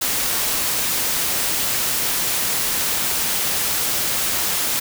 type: noise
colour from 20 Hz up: white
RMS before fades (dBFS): -21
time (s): 0.01-4.8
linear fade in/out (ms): 10
effects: none